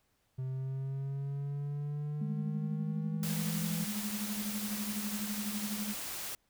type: linear sweep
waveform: triangle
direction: up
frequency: 129.6 to 167.6 Hz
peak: -32 dBFS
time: 0.38-3.85 s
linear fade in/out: 10 ms
type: tone with tremolo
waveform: sine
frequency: 208.8 Hz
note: G#3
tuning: 10 cents sharp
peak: -33 dBFS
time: 2.21-5.94 s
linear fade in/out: 5 ms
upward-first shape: sine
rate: 12 Hz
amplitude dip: 65%
type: noise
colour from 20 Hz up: white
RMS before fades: -40 dBFS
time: 3.23-6.35 s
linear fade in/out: 2 ms
effects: pink hiss -75 dBFS RMS until 6.49 s